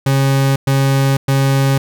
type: tone bursts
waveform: 40% pulse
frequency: 136.3 Hz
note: C#3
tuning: 29 cents flat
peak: -10 dBFS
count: 3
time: 0.06-1.78 s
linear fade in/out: 5 ms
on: 500 ms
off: 110 ms
effects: none